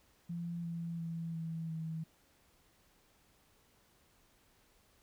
sine tone with pitch steps, 170.8 / 168.25 / 165.75 / 163.28 / 160.84 Hz, F3 / E3 / E3 / E3 / E3, -38 / +36 / +10 / -16 / -42 cents, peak -37 dBFS, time 0.29-2.04 s, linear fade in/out 10 ms, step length 350 ms, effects pink hiss -69 dBFS RMS until 5.02 s

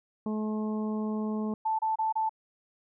harmonic tone, 214.9 Hz, A3, 41 cents flat, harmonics 1 / 2 / 3 / 4 / 5, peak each -29 / -37 / -44 / -44 / -45 dBFS, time 0.26-1.54 s, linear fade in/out 2 ms
sine tone bursts, 880 Hz, A5, in tune, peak -25 dBFS, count 4, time 1.65-2.294 s, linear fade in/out 10 ms, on 140 ms, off 28 ms
effects none

